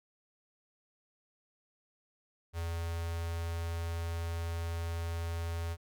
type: tone with notch filter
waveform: square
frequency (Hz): 84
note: E2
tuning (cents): +33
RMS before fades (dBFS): -36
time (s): 2.53-5.77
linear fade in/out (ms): 50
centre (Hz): 270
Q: 1.7
effects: none